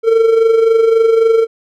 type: tone with amplitude modulation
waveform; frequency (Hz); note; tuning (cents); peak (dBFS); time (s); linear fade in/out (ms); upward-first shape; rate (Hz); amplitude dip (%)
triangle; 452.3; A4; +48; -3; 0.03-1.47; 50; sine; 23.7; 55
effects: none